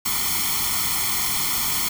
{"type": "noise with comb filter", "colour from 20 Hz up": "white", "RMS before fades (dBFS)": -23, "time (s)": [0.05, 1.89], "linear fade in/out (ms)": 10, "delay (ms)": 0.92, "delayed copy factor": 0.95, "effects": []}